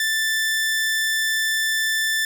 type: tone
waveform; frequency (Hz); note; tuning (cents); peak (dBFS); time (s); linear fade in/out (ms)
sawtooth; 1766; A6; +6; -16; 0-2.25; 2
effects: none